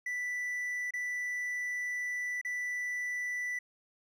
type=tone with dropouts; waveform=triangle; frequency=1975.5 Hz; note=B6; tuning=in tune; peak=-31 dBFS; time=0.06-3.59 s; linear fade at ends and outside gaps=5 ms; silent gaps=0.908-0.936 / 2.414-2.448 s; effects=none